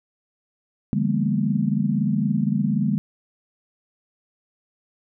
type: tone cluster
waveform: sine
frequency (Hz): 146.4 / 169 / 202.2 / 226.1 / 243.5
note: D3 / E3 / G#3 / A3 / B3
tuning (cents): -5 / +43 / -46 / +47 / -24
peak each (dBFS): -25 / -28 / -22 / -26 / -29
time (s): 0.93-2.98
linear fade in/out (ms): 0
effects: none